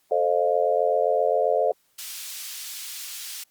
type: chord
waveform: sine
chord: F dominant seventh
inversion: first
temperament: equal with one note detuned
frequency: 440 / 523.3 / 610.9 / 698.5 Hz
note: A4 / C5 / Eb5 / F5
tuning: 0 / 0 / -32 / 0 cents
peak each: -25 / -24 / -24 / -25 dBFS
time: 0.11-1.72 s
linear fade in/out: 5 ms
type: high-pass noise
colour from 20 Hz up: pink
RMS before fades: -36 dBFS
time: 1.98-3.44 s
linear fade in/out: 10 ms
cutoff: 3500 Hz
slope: 12 dB/octave
effects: white hiss -66 dBFS RMS until 3.5 s + Opus 48 kbps

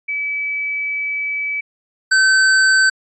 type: tone pair in turn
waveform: sine / square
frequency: 2295 / 1537.9 Hz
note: D7 / G6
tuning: -40 / -34 cents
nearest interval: perfect fifth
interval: 694 cents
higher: first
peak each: -19 / -11 dBFS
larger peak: second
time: 0.08-1.61 / 2.11-2.9 s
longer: first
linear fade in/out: 10 ms
effects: resampled to 22050 Hz

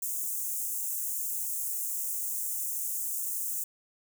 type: high-pass noise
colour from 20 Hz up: white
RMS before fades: -33 dBFS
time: 0.02-3.64 s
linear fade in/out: 5 ms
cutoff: 6600 Hz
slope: 48 dB/octave
effects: none

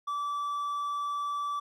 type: tone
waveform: triangle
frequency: 1158 Hz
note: D6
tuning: 25 cents flat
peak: -28 dBFS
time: 0.07-1.6 s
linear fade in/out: 10 ms
effects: none

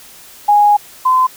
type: tone pair in turn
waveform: sine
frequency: 827 / 1025.8 Hz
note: G#5 / C6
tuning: -8 / -35 cents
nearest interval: major third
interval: 373 cents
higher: second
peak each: -6 / -8 dBFS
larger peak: first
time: 0.48-0.77 / 1.05-1.27 s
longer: first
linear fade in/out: 10 ms
effects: white hiss -39 dBFS RMS until 1.36 s

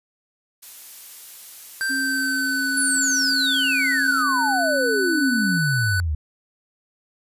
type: noise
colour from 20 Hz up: blue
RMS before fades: -39 dBFS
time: 0.62-4.23 s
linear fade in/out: 10 ms
type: tone with pitch glide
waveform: square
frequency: 1568 to 1493.7 Hz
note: G6 to F#6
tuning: 0 to +16 cents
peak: -22 dBFS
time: 1.81-6 s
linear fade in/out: 0 ms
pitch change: -84 cents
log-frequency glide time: 1.93-2.69 s
type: tone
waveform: sine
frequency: 270.1 Hz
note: C#4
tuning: 45 cents flat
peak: -27 dBFS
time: 1.89-5.59 s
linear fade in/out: 20 ms
type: exponential sweep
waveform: sine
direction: down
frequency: 10548 to 72.1 Hz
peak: -20 dBFS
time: 2.77-6.15 s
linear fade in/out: 5 ms
effects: resampled to 32000 Hz

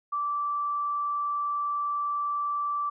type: tone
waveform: sine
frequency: 1165 Hz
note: D6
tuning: 14 cents flat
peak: -26 dBFS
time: 0.12-2.9 s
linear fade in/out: 10 ms
effects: none

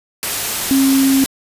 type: tone in noise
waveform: sine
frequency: 269.9 Hz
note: C#4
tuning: 46 cents flat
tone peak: -10 dBFS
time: 0.71-1.24 s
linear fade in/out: 0 ms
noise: white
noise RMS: -20 dBFS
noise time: 0.23-1.26 s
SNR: +7 dB
effects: resampled to 32000 Hz

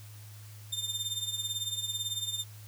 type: tone with tremolo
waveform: sawtooth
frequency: 3600 Hz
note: A7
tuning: 39 cents sharp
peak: -26 dBFS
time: 0.72-2.44 s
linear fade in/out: 10 ms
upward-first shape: triangle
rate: 18 Hz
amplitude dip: 80%
effects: added 105 Hz sine -46 dBFS peak until 2.67 s + white hiss -55 dBFS RMS until 2.67 s

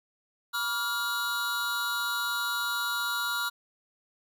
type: tone cluster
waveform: square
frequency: 970 / 1154 / 1405 / 3854 Hz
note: B5 / D6 / F6 / B7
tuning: -31 / -31 / +10 / -43 cents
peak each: -39 / -38 / -31 / -35 dBFS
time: 0.53-3.5 s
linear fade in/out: 20 ms
effects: none

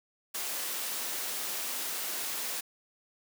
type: high-pass noise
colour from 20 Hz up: white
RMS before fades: -35 dBFS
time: 0.34-2.61 s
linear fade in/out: 10 ms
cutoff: 270 Hz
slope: 12 dB/octave
effects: none

